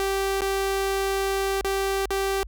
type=tone with dropouts; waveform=sawtooth; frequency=390 Hz; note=G4; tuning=9 cents flat; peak=-19 dBFS; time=0-2.43 s; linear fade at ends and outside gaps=0 ms; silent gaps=0.407-0.419 / 1.61-1.646 / 2.056-2.106 s; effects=added 50 Hz sine -37 dBFS peak until 2.47 s